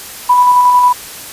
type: tone with tremolo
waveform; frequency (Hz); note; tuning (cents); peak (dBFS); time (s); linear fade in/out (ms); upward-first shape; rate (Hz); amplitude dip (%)
sine; 987.8; B5; 0; -4; 0.29-0.93; 10; square; 11; 25
effects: white hiss -29 dBFS RMS until 1.32 s + resampled to 32000 Hz